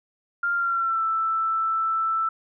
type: tone with pitch glide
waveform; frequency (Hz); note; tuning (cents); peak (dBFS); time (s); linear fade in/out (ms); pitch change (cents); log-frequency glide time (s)
sine; 1396.9 to 1324.6; F6 to E6; 0 to +8; -21; 0.43-2.29; 5; -92; 0.54-1.04
effects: none